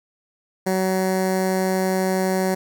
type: tone with notch filter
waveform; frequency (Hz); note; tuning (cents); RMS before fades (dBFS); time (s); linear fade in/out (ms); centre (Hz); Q
15% pulse; 187.9; F#3; +27; -21; 0.66-2.55; 10; 3100; 1.1
effects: none